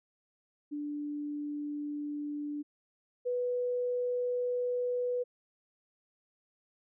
sine tone pair in turn, 293.6 / 492.8 Hz, D4 / B4, 0 / -4 cents, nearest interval major sixth, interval 896 cents, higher second, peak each -34 / -29 dBFS, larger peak second, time 0.71-2.63 / 3.25-5.24 s, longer second, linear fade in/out 20 ms, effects none

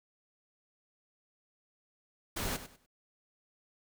pink noise with echo, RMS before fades -35 dBFS, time 2.36-2.57 s, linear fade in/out 10 ms, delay 98 ms, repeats 3, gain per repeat -12 dB, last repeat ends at 2.864 s, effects none

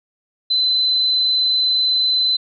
sine tone, 4038 Hz, B7, 38 cents sharp, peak -14 dBFS, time 0.5-2.37 s, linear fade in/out 10 ms, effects none

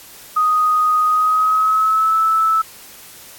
sine tone with pitch glide, 1246 to 1310.2 Hz, D#6 to E6, +2 to -11 cents, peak -12 dBFS, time 0.36-2.62 s, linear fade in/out 10 ms, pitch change +87 cents, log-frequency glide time 1.07-2.19 s, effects white hiss -40 dBFS RMS until 3.38 s + AAC 64 kbps

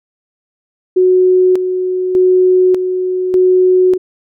sine tone with tremolo, 368.3 Hz, F#4, 8 cents flat, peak -6 dBFS, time 0.96-3.98 s, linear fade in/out 10 ms, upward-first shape square, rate 0.84 Hz, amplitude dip 55%, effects none

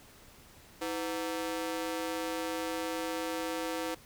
sawtooth ring-modulated tone, 414.2 Hz, G#4, 5 cents flat, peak -26 dBFS, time 0.81-3.95 s, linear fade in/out 10 ms, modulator 91.5 Hz, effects pink hiss -56 dBFS RMS until 4.05 s

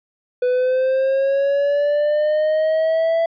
triangle linear sweep, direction up, 494.8 to 666 Hz, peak -13 dBFS, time 0.42-3.26 s, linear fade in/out 5 ms, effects resampled to 11025 Hz

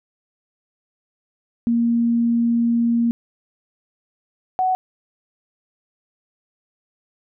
sine tone pair in turn, 234.1 / 745.3 Hz, A#3 / F#5, +8 / +12 cents, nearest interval octave + minor sixth, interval 2004 cents, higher second, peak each -15 / -16 dBFS, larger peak first, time 1.67-3.11 / 4.59-4.75 s, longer first, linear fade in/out 0 ms, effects none

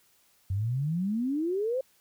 sine exponential sweep, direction up, 91.6 to 540 Hz, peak -26 dBFS, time 0.5-1.81 s, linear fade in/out 5 ms, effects white hiss -65 dBFS RMS until 2 s

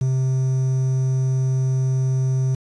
triangle tone with quantisation, 130.81 Hz, C3, in tune, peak -15 dBFS, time 0.01-2.55 s, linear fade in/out 5 ms, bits 7, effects resampled to 24000 Hz

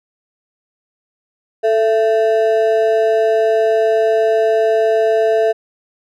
triangle ring-modulated tone, 554.4 Hz, C#5, in tune, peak -6 dBFS, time 1.63-5.53 s, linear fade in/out 20 ms, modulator 114 Hz, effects none

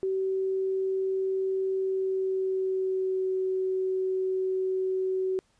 sine tone with pitch glide, 381.7 to 376.2 Hz, G4 to F#4, -46 to +29 cents, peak -25 dBFS, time 0.03-5.39 s, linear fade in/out 0 ms, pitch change -25 cents, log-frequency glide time 1.76-3.29 s, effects pink hiss -68 dBFS RMS until 5.59 s + resampled to 22050 Hz

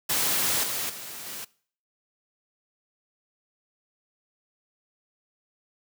white noise with level steps, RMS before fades -25 / -30 / -39 / -37 dBFS, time 0.09-1.45 s, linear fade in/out 10 ms, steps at 0.63 / 0.89 / 1.26 s, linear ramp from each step 10 ms, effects noise-tail reverb RT60 0.5 s tail -22 dB re dry + high-pass 100 Hz 12 dB/octave

